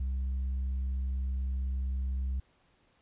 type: tone with tanh clipping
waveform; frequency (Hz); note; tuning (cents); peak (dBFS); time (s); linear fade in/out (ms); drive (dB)
sine; 65.41; C2; 0; -30; 0-2.4; 5; 2
effects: pink hiss -68 dBFS RMS until 3.01 s + resampled to 8000 Hz